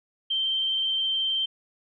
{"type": "tone with vibrato", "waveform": "sine", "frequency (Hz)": 3128, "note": "G7", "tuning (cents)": -4, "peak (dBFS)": -23, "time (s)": [0.3, 1.46], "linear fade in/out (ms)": 10, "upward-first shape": "sine", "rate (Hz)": 19, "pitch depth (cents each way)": 15, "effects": []}